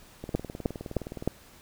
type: two click trains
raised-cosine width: 2 ms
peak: -23 / -11 dBFS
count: 20 / 4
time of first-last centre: 0.24-1.224 / 0.35-1.276 s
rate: 19.3 / 3.24 Hz
effects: pink hiss -54 dBFS RMS until 1.61 s